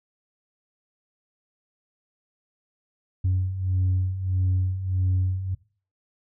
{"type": "beating tone pair", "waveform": "sine", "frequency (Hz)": [91.6, 93.2], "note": ["F#2", "F#2"], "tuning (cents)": [-17, 13], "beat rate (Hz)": 1.6, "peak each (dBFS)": [-26, -21], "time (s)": [3.24, 5.55], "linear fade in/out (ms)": 10, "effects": ["noise-tail reverb RT60 0.4 s tail -20 dB re dry", "tanh soft clip ceiling -17 dBFS"]}